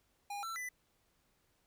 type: tone with pitch steps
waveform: square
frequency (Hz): 813 / 1340 / 1996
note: G#5 / E6 / B6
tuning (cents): -37 / +28 / +18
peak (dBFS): -40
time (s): 0.3-0.69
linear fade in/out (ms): 5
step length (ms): 130
effects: pink hiss -75 dBFS RMS until 1.66 s